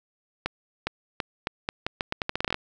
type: accelerating click train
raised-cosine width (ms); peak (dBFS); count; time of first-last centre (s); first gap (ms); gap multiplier
0.3; -10; 17; 0.46-2.544; 410; 0.81
effects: none